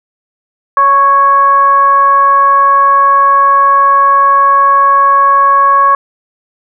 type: tone with frequency modulation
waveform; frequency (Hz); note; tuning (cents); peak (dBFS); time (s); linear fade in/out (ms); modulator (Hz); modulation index
sine; 1108.7; C#6; 0; -4; 0.77-5.95; 2; 551; 0.36
effects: none